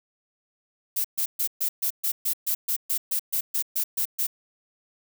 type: noise bursts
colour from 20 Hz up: violet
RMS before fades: -25 dBFS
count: 16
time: 0.96-4.27 s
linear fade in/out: 10 ms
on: 85 ms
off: 130 ms
effects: none